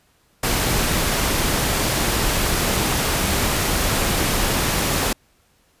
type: noise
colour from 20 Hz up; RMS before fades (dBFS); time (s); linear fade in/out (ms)
pink; -20; 0.43-5.13; 5
effects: pink hiss -60 dBFS RMS until 5.8 s + resampled to 32000 Hz